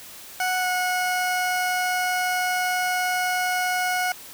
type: tone with pitch glide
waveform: 20% pulse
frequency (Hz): 737 to 730.2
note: F#5 to F#5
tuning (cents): -7 to -23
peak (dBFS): -17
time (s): 0.4-4.12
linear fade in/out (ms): 2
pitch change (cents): -16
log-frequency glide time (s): 0.59-0.67
effects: white hiss -42 dBFS RMS until 4.33 s